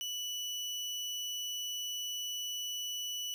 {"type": "tone", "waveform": "30% pulse", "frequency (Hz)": 2960, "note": "F#7", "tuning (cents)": 0, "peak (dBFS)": -33, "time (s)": [0.01, 3.34], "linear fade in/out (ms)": 0, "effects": []}